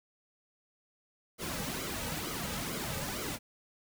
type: noise with flanger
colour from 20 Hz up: pink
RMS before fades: -37 dBFS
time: 1.38-3.39 s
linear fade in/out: 50 ms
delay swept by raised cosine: 1.1 to 2.9 ms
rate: 2.2 Hz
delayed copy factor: -0.7
effects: none